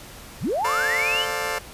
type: linear sweep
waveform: sine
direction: up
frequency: 44.47 to 3121 Hz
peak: -21 dBFS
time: 0.4-1.26 s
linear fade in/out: 50 ms
type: chord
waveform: 15% pulse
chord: D minor seventh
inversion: second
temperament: just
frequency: 440.5 / 528.6 / 587.3 / 704.8 Hz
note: A4 / C5 / D5 / F5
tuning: +2 / +18 / 0 / +16 cents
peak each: -23 / -25 / -25 / -25 dBFS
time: 0.64-1.59 s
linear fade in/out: 10 ms
effects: pink hiss -42 dBFS RMS until 1.73 s + resampled to 32000 Hz